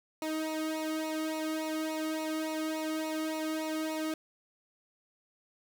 sawtooth tone with flanger, 314.2 Hz, D#4, 17 cents sharp, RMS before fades -34 dBFS, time 0.22-4.14 s, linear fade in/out 2 ms, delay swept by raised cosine 0.6 to 1.21 ms, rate 3.5 Hz, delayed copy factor -0.95, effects 11-bit

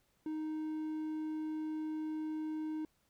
triangle tone, 311.1 Hz, D#4, in tune, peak -34 dBFS, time 0.26-2.85 s, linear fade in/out 2 ms, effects pink hiss -75 dBFS RMS until 3.09 s

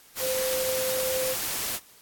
sine tone in noise, 517 Hz, C5, 21 cents flat, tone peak -26 dBFS, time 0.19-1.36 s, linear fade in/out 50 ms, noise white, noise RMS -30 dBFS, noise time 0.15-1.8 s, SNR +1 dB, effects white hiss -54 dBFS RMS until 2.01 s + AAC 64 kbps

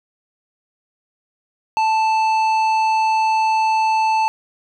sine tone with tanh clipping, 880 Hz, A5, in tune, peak -16 dBFS, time 1.77-4.28 s, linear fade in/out 0 ms, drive 11 dB, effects none

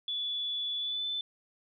sine tone with pitch glide, 3439 to 3517 Hz, A7 to A7, -40 to -1 cents, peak -31 dBFS, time 0.08-1.21 s, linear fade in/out 2 ms, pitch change +39 cents, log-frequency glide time 0.78-1.06 s, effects none

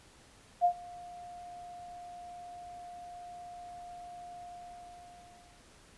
sine tone with ADSR envelope, 706 Hz, F5, 19 cents sharp, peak -20 dBFS, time 0.61-5.66 s, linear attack 36 ms, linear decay 82 ms, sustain -24 dB, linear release 1200 ms, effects pink hiss -59 dBFS RMS until 5.97 s + resampled to 24000 Hz

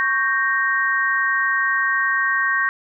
sine chord, G diminished, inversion second, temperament equal, 1108.7 / 1568 / 1864.7 Hz, Db6 / G6 / Bb6, 0 / 0 / 0 cents, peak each -23 / -21 / -20 dBFS, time 0-2.69 s, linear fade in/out 0 ms, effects none

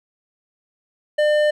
sine tone with hard clipping, 600 Hz, D5, 37 cents sharp, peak -16 dBFS, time 1.18-1.51 s, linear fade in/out 10 ms, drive 10 dB, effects none

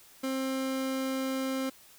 30% pulse tone, 264.7 Hz, C4, 20 cents sharp, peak -27 dBFS, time 0.23-1.7 s, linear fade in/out 10 ms, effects white hiss -56 dBFS RMS until 1.98 s

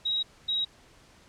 sine tone pair in turn, 3820 / 3820 Hz, A#7 / A#7, +42 / +42 cents, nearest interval unison, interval 0 cents, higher neither, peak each -25 dBFS, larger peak neither, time 0.05-0.23 / 0.48-0.65 s, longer first, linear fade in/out 10 ms, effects pink hiss -57 dBFS RMS until 1.28 s + low-pass 8000 Hz 12 dB/octave

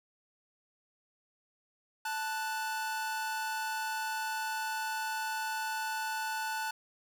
45% pulse tone pair together, 880 / 1480 Hz, A5 / F#6, 0 / 0 cents, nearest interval major sixth, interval 900 cents, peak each -35 / -37 dBFS, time 2.05-6.71 s, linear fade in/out 5 ms, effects none

